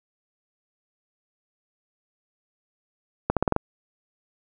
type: accelerating click train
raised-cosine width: 1 ms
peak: -6 dBFS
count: 6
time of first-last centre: 3.3-3.564 s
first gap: 67 ms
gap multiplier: 0.88
effects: none